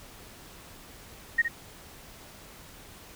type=tone with echo; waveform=sine; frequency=1864.7 Hz; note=A#6; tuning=in tune; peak=-18 dBFS; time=1.38-1.42 s; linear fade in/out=10 ms; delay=64 ms; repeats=1; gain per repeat=-8 dB; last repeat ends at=1.484 s; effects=pink hiss -49 dBFS RMS until 3.15 s